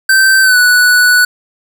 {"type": "tone with pitch glide", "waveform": "square", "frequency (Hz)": [1552, 1479.3], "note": ["G6", "F#6"], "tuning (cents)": [-18, -1], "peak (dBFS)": -6, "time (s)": [0.09, 1.25], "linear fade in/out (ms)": 5, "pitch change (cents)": -83, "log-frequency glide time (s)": [0.42, 0.57], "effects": []}